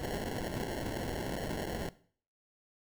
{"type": "noise with sample-and-hold", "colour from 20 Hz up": "white", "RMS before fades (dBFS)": -37, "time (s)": [0, 1.89], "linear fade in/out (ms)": 0, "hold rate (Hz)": 1225, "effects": ["noise-tail reverb RT60 0.5 s tail -18 dB re dry"]}